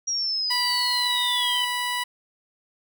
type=linear sweep; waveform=sine; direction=down; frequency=5700 to 2955 Hz; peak=-23 dBFS; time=0.07-1.65 s; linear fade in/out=10 ms
type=tone; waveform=15% pulse; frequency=983 Hz; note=B5; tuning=8 cents flat; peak=-18 dBFS; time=0.5-2.04 s; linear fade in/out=10 ms
effects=none